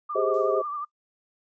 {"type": "tone with vibrato", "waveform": "sine", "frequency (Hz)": 1178, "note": "D6", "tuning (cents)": 5, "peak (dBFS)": -29, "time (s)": [0.09, 0.85], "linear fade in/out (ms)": 10, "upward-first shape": "triangle", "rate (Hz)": 11, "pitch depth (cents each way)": 63}
{"type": "chord", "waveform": "sine", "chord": "Ab major seventh", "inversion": "third", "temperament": "equal with one note detuned", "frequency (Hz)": [392, 415.3, 523.3, 635], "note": ["G4", "Ab4", "C5", "Eb5"], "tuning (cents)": [0, 0, 0, 35], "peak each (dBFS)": -27, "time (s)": [0.15, 0.62], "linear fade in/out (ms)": 10}
{"type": "noise with exponential decay", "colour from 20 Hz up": "violet", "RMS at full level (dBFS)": -47, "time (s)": [0.34, 0.9], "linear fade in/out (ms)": 0, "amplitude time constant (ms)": 120}
{"effects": ["noise-tail reverb RT60 0.1 s tail -22 dB re dry", "resampled to 16000 Hz"]}